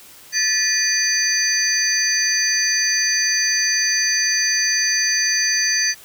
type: tone cluster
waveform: sine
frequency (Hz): 1748 / 1944 / 2444 / 4641 / 6080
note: A6 / B6 / D#7 / D8 / F#8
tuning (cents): -12 / -28 / -32 / -21 / +46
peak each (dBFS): -22 / -27 / -29 / -21 / -20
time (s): 0.32-5.95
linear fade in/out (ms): 50
effects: white hiss -44 dBFS RMS until 6.04 s